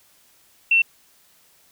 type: tone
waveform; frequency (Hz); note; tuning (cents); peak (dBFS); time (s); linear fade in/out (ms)
sine; 2701; E7; +42; -13; 0.71-0.82; 5
effects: white hiss -57 dBFS RMS until 1.71 s